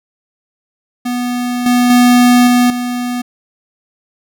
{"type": "tone with level steps", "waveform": "square", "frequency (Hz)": 245.4, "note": "B3", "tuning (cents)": -11, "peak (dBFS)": [-16, -9, -6, -8, -17], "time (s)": [1.05, 3.22], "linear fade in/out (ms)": 10, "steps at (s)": [1.66, 1.9, 2.47, 2.7], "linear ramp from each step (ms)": 2, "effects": []}